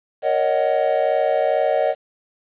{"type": "chord", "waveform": "triangle", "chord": "D# minor seventh", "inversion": "second", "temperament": "just", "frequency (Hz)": [466.7, 560, 622.3, 746.7], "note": ["A#4", "C#5", "D#5", "F#5"], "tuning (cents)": [2, 18, 0, 16], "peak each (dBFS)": [-23, -19, -18, -21], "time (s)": [0.22, 1.95], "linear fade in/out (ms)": 50, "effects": ["resampled to 8000 Hz", "8-bit"]}